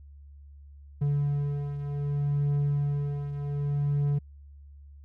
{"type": "beating tone pair", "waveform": "triangle", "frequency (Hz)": [143.6, 144.25], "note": ["D3", "D3"], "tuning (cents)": [-39, -31], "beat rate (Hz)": 0.65, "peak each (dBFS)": [-24, -31], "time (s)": [1.01, 4.19], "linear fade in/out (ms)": 10, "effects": ["added 71 Hz sine -46 dBFS peak until 5.04 s"]}